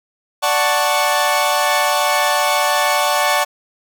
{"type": "chord", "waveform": "sawtooth", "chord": "D major seventh", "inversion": "none", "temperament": "equal", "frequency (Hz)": [587.3, 740, 880, 1108.7], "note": ["D5", "F#5", "A5", "C#6"], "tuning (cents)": [0, 0, 0, 0], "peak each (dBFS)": -16, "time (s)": [0.42, 3.45], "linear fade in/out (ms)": 20, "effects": []}